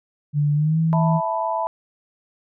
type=tone with pitch glide; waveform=sine; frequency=146.83 to 161.98 Hz; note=D3 to E3; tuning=0 to -30 cents; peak=-16 dBFS; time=0.33-1.21 s; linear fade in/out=50 ms; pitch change=+170 cents; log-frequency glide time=0.54-0.79 s
type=chord; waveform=sine; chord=E suspended fourth; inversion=none; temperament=equal; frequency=659.3 / 880 / 987.8 Hz; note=E5 / A5 / B5; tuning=0 / 0 / 0 cents; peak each=-25 dBFS; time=0.93-1.67 s; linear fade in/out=0 ms
effects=none